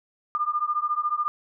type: beating tone pair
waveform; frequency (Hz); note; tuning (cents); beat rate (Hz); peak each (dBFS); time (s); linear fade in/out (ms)
sine; 1199 / 1213; D6 / D#6; +36 / -44; 14; -26; 0.35-1.28; 0
effects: none